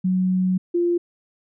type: tone pair in turn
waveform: sine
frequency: 185 / 347 Hz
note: F#3 / F4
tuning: 0 / -11 cents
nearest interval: major seventh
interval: 1089 cents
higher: second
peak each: -17 dBFS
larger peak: neither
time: 0.04-0.58 / 0.74-0.98 s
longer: first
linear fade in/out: 10 ms
effects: none